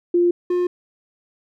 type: tone pair in turn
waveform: sine / triangle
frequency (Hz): 349.2 / 356.3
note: F4 / F4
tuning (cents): 0 / +35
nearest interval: unison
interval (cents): 35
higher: second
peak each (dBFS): -13 / -15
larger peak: first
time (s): 0.14-0.31 / 0.5-0.67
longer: neither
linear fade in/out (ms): 5
effects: none